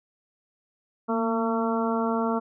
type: harmonic tone with a mistuned harmonic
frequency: 226.1 Hz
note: A3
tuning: 47 cents sharp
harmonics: 1 / 2 / 3 / 4 / 5 / 6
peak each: -26 / -29 / -31 / -32 / -33 / -34 dBFS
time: 1.08-2.4 s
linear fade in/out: 20 ms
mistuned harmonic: 1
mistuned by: +37 cents
effects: none